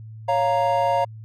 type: chord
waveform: triangle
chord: Bb minor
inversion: first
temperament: equal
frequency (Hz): 554.4 / 698.5 / 932.3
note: Db5 / F5 / Bb5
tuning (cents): 0 / 0 / 0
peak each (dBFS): -21 / -20 / -20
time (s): 0.28-1.05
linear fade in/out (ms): 10
effects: added 110 Hz sine -36 dBFS peak until 1.24 s